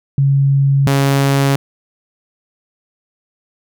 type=tone pair in turn; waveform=sine / sawtooth; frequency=138.3 / 138.3 Hz; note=C#3 / C#3; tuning=-4 / -4 cents; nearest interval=unison; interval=0 cents; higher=neither; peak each=-9 / -7 dBFS; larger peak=second; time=0.18-0.87 / 0.87-1.56 s; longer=neither; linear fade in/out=2 ms; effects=none